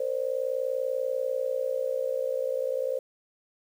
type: tone with amplitude modulation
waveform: sine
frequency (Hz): 523.3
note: C5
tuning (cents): 0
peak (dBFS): -22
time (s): 0-2.99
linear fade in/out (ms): 5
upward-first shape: sine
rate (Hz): 60.3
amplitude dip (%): 90
effects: 9-bit